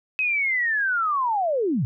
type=linear sweep; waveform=sine; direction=down; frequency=2562 to 103.83 Hz; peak=-20 dBFS; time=0.19-1.85 s; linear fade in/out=0 ms; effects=none